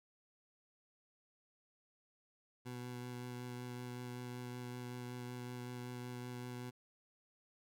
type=tone with vibrato; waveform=20% pulse; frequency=123.47 Hz; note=B2; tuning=in tune; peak=-39 dBFS; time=2.65-6.71 s; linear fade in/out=20 ms; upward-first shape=sine; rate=5.3 Hz; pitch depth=11 cents each way; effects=none